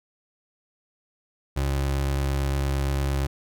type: tone with vibrato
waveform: 30% pulse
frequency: 68.8 Hz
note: C#2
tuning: 12 cents flat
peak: -20 dBFS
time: 1.56-3.27 s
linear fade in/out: 10 ms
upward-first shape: square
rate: 18 Hz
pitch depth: 10 cents each way
effects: none